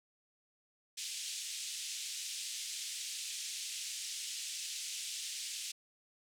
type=band-pass noise; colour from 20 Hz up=white; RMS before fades=-42 dBFS; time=0.97-5.72 s; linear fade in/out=10 ms; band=2600 to 8400 Hz; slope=24 dB/octave; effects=none